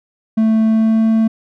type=tone with pitch glide; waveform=triangle; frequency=220.9 to 222.7 Hz; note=A3 to A3; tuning=+7 to +21 cents; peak=-8 dBFS; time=0.37-1.28 s; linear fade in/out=10 ms; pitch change=+14 cents; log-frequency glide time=0.65-1.06 s; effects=none